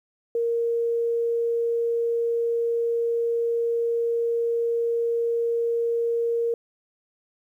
sine tone, 466.2 Hz, A#4, in tune, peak -21 dBFS, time 0.35-6.54 s, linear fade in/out 2 ms, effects 10-bit

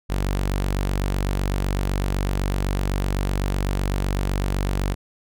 sawtooth tone, 47.92 Hz, G1, 39 cents flat, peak -17 dBFS, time 0.09-4.95 s, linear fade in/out 20 ms, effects none

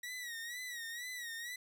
sawtooth tone with vibrato, 1916 Hz, A#6, 47 cents sharp, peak -38 dBFS, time 0.03-1.56 s, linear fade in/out 5 ms, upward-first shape sine, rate 2.1 Hz, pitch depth 86 cents each way, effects none

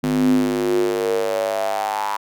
square tone with high-pass filter sweep, 51.1 Hz, G#1, 27 cents flat, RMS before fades -20 dBFS, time 0.03-2.17 s, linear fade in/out 10 ms, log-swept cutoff 210 to 970 Hz, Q 7.2, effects none

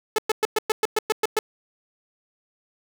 sawtooth tone bursts, 432.9 Hz, A4, 28 cents flat, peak -14 dBFS, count 10, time 0.16-1.39 s, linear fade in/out 2 ms, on 24 ms, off 110 ms, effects none

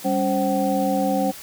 sine tone cluster, 197.6 / 278.9 / 528 / 762 Hz, G3 / C#4 / C5 / G5, +14 / +11 / +16 / -49 cents, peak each -24 dBFS, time 0.04-1.32 s, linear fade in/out 20 ms, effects white hiss -39 dBFS RMS until 1.42 s

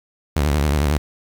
sawtooth tone with vibrato, 73.2 Hz, D2, 5 cents flat, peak -12 dBFS, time 0.36-0.98 s, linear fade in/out 5 ms, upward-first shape sine, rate 11 Hz, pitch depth 120 cents each way, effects 7-bit

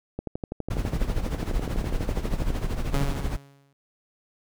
click train, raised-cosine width 2 ms, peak -17 dBFS, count 29, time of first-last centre 0.19-2.504 s, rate 12.1 Hz
brown noise with tremolo, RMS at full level -24 dBFS, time 0.7-3.37 s, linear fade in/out 10 ms, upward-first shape sine, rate 13 Hz, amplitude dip 65%
sawtooth tone with exponential decay, 139.3 Hz, C#3, 9 cents sharp, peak -19 dBFS, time 2.94-3.73 s, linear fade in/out 0 ms, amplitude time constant 170 ms
effects none

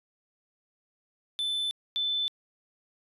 triangle / sine tone pair in turn, 3520 / 3520 Hz, A7 / A7, 0 / 0 cents, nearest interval unison, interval 0 cents, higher neither, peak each -26 dBFS, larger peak neither, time 1.39-1.71 / 1.96-2.28 s, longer neither, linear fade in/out 0 ms, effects resampled to 32000 Hz

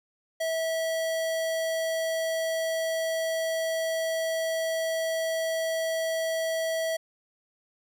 square tone, 650 Hz, E5, 24 cents flat, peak -27 dBFS, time 0.4-6.97 s, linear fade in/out 10 ms, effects 11-bit

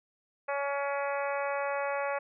harmonic tone, 281.2 Hz, C#4, 25 cents sharp, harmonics 2 / 3 / 4 / 5 / 6 / 7 / 8 / 9, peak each -32 / -36 / -38 / -40 / -42 / -43 / -44 / -45 dBFS, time 0.48-2.19 s, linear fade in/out 10 ms, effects none

